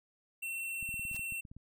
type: tone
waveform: square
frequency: 2709 Hz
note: E7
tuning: 47 cents sharp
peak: -37 dBFS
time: 0.42-1.41 s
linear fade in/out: 10 ms
type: clicks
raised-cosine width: 5 ms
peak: -37 dBFS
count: 12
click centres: 0.827 / 0.891 / 0.942 / 0.995 / 1.052 / 1.114 / 1.146 / 1.194 / 1.323 / 1.452 / 1.515 / 1.566 s
type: noise with exponential growth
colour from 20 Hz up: white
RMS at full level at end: -44 dBFS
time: 1.08-1.17 s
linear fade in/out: 5 ms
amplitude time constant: 19 ms
effects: none